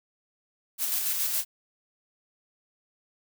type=noise with tremolo; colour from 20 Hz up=blue; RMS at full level=-27 dBFS; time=0.78-1.45 s; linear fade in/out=50 ms; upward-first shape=square; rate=7.2 Hz; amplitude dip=30%; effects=none